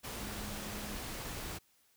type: tone in noise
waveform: sine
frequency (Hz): 207.7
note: G#3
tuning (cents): 0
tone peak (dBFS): -46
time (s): 0.19-0.96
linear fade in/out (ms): 20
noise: pink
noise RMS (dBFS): -42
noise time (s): 0.03-1.59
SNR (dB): -7
effects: white hiss -70 dBFS RMS until 1.96 s